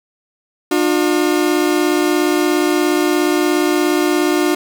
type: tone pair together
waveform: 40% pulse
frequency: 301.1 / 358.1 Hz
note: D4 / F4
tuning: +43 / +43 cents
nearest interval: minor third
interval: 300 cents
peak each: -15 dBFS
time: 0.71-4.55 s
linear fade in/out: 5 ms
effects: 8-bit